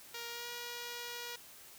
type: tone with pitch glide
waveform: 5% pulse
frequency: 470 to 478.8 Hz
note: A#4 to A#4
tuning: +14 to +46 cents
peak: -30 dBFS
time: 0.14-1.36 s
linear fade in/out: 5 ms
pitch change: +32 cents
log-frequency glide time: 0.28-0.48 s
effects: white hiss -55 dBFS RMS until 1.78 s